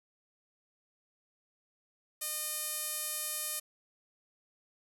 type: tone with band-pass filter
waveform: sawtooth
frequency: 610 Hz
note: D#5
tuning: 34 cents flat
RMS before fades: -37 dBFS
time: 2.21-3.6 s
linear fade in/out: 10 ms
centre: 11000 Hz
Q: 1.8
effects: none